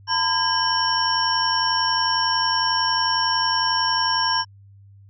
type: tone cluster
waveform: sine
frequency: 912 / 1003 / 1620 / 3028 / 5480 Hz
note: A#5 / B5 / G#6 / F#7 / F8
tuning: -38 / +26 / -43 / +39 / -34 cents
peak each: -25 / -24 / -26 / -30 / -22 dBFS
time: 0.07-4.45 s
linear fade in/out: 50 ms
effects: added 99 Hz sine -45 dBFS peak until 5.09 s